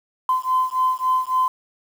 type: beating tone pair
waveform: sine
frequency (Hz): 1025 / 1028.6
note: C6 / C6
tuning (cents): -36 / -30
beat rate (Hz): 3.6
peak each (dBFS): -20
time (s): 0.29-1.48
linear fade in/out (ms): 2
effects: tanh soft clip ceiling -10 dBFS + 7-bit